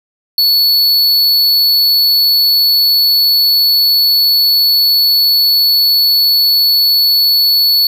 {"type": "tone", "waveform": "square", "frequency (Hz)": 4423, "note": "C#8", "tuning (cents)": -5, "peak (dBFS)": -8, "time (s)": [0.38, 7.87], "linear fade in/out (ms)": 2, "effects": []}